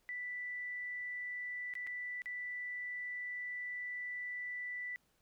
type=tone with dropouts; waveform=sine; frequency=1975.5 Hz; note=B6; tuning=in tune; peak=-39 dBFS; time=0.09-4.96 s; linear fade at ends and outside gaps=0 ms; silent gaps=1.738-1.753 / 1.867-1.872 / 2.219-2.258 s; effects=pink hiss -75 dBFS RMS until 5.21 s